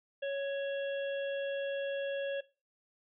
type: harmonic tone with a mistuned harmonic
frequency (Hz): 555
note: C#5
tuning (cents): +2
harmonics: 1 / 3 / 5 / 6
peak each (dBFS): -33 / -43 / -47 / -49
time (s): 0.22-2.41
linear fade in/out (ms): 10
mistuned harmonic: 5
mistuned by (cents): -26
effects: noise-tail reverb RT60 0.3 s tail -18 dB re dry